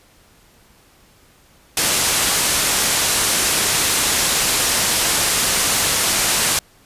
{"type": "low-pass noise", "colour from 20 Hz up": "white", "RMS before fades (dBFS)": -18, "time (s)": [1.77, 6.59], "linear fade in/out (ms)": 2, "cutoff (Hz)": 11000, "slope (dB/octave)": 24, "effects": ["pink hiss -52 dBFS RMS until 6.85 s", "resampled to 32000 Hz"]}